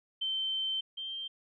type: tone pair in turn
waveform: sine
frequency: 3100 / 3152 Hz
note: G7 / G7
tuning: -20 / +9 cents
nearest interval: unison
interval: 29 cents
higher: second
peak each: -30 / -36 dBFS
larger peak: first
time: 0.21-0.81 / 0.97-1.28 s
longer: first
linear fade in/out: 10 ms
effects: none